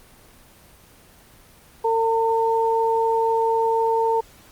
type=tone pair together; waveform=sine; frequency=453 / 906 Hz; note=A#4 / A#5; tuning=-50 / -50 cents; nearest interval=octave; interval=1200 cents; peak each=-20 dBFS; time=1.84-4.21 s; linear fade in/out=10 ms; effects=pink hiss -50 dBFS RMS until 4.51 s + Opus 24 kbps